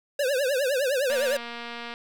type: tone with vibrato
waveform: square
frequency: 539 Hz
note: C#5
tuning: 49 cents flat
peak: -23 dBFS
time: 0.19-1.37 s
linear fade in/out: 5 ms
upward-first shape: triangle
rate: 9.8 Hz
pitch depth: 180 cents each way
type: click train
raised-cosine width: 0.3 ms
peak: -21 dBFS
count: 199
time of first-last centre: 1.1-1.939 s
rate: 236 Hz
effects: none